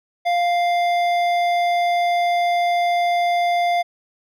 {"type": "tone with hard clipping", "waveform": "sine", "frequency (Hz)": 698.5, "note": "F5", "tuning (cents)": 0, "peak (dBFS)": -18, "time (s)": [0.25, 3.83], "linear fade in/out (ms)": 20, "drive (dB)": 11, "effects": []}